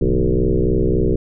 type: tone with frequency modulation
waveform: sine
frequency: 170.5 Hz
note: F3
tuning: 41 cents flat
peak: -13 dBFS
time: 0.01-1.16 s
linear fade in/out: 5 ms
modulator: 63.6 Hz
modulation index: 4.4
effects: none